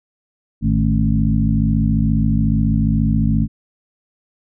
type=harmonic tone with a mistuned harmonic; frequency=54.4 Hz; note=A1; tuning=19 cents flat; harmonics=1 / 2 / 3 / 4 / 5; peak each=-19 / -20 / -19 / -18 / -24 dBFS; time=0.61-3.48 s; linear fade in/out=50 ms; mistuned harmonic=3; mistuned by=-86 cents; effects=none